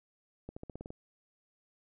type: accelerating click train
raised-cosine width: 2 ms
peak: -29 dBFS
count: 8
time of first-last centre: 0.49-0.905 s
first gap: 75 ms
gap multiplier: 0.92
effects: none